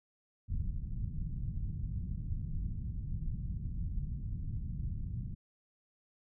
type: low-pass noise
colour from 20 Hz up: pink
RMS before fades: -37 dBFS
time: 0.48-5.35 s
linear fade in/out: 20 ms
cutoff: 160 Hz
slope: 24 dB/octave
effects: none